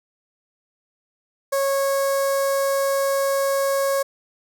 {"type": "tone with notch filter", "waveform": "sawtooth", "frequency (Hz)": 550, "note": "C#5", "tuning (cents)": -14, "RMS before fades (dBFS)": -21, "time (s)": [1.52, 4.03], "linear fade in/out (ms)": 10, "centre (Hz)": 2900, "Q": 0.59, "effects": []}